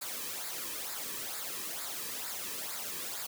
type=noise with flanger; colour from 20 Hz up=white; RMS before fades=-39 dBFS; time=0.01-3.27 s; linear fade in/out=10 ms; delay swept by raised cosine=0.33 to 1.43 ms; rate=2.2 Hz; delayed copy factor=-0.65; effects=none